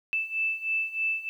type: beating tone pair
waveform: sine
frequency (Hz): 2637 / 2640.2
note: E7 / E7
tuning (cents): 0 / +2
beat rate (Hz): 3.2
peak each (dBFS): -31 / -28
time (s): 0.13-1.29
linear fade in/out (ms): 0
effects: 10-bit